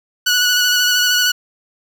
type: tone with vibrato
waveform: 15% pulse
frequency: 1472 Hz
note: F#6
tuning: 9 cents flat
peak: -6 dBFS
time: 0.26-1.32 s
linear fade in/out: 10 ms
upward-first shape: square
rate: 13 Hz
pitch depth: 16 cents each way
effects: none